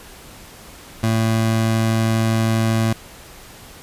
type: tone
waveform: 25% pulse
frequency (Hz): 112.5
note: A2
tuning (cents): +39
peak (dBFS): -12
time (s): 1.03-2.93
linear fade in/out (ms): 5
effects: pink hiss -41 dBFS RMS until 3.82 s + resampled to 32000 Hz